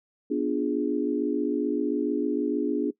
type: chord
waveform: sine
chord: B diminished seventh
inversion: none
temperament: equal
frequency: 246.9 / 293.7 / 349.2 / 415.3 Hz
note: B3 / D4 / F4 / Ab4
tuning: 0 / 0 / 0 / 0 cents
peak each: -30 / -26 / -31 / -30 dBFS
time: 0.3-2.91 s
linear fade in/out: 10 ms
effects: noise-tail reverb RT60 0.1 s tail -20 dB re dry